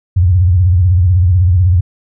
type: tone with vibrato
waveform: sine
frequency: 89.8 Hz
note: F2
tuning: 49 cents sharp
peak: -6 dBFS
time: 0.16-1.81 s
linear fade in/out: 10 ms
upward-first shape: sine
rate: 16 Hz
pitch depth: 150 cents each way
effects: none